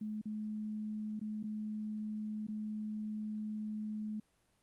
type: tone with dropouts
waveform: sine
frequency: 213.6 Hz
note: G#3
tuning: 49 cents sharp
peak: -37 dBFS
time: 0.01-4.2 s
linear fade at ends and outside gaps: 5 ms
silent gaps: 0.215-0.255 / 1.195-1.212 / 1.429-1.438 / 2.469-2.484 s
effects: pink hiss -74 dBFS RMS until 4.62 s + Opus 32 kbps